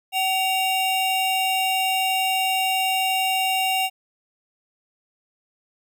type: tone pair together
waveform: square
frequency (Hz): 756 / 2789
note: F#5 / F7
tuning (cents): +37 / -3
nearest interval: octave + major seventh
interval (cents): 2260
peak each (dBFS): -23 / -24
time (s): 0.12-3.9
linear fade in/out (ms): 50
effects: none